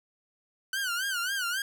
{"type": "tone with vibrato", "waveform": "sawtooth", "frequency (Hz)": 1496, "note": "F#6", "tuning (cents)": 19, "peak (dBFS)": -25, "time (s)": [0.73, 1.62], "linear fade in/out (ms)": 2, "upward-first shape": "sine", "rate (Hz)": 3.7, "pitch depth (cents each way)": 140, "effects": []}